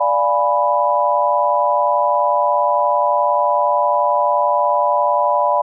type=chord; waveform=sine; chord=D diminished seventh; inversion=none; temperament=equal; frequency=587.3 / 698.5 / 830.6 / 987.8 Hz; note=D5 / F5 / Ab5 / Cb6; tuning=0 / 0 / 0 / 0 cents; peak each=-18 / -21 / -21 / -16 dBFS; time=0-5.62 s; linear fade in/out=10 ms; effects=none